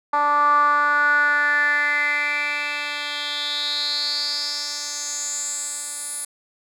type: tone with band-pass filter sweep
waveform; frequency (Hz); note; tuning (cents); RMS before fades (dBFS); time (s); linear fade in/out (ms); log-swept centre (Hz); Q
10% pulse; 292.3; D4; -8; -22; 0.13-6.25; 5; 1000 to 10000; 6.4
effects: none